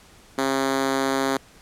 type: tone with high-pass filter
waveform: 5% pulse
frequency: 134.9 Hz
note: C#3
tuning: 47 cents flat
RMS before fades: -23 dBFS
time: 0.38-1.37 s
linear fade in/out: 2 ms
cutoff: 280 Hz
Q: 2.2
effects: pink hiss -51 dBFS RMS until 1.61 s + low-pass 11000 Hz 12 dB/octave